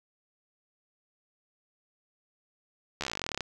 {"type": "slowing click train", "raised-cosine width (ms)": 0.2, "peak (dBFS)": -15, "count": 20, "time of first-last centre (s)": [3.01, 3.407], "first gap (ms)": 13, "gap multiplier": 1.05, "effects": []}